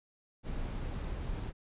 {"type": "noise", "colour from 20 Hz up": "brown", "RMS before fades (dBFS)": -37, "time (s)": [0.43, 1.53], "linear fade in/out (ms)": 50, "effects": ["resampled to 8000 Hz"]}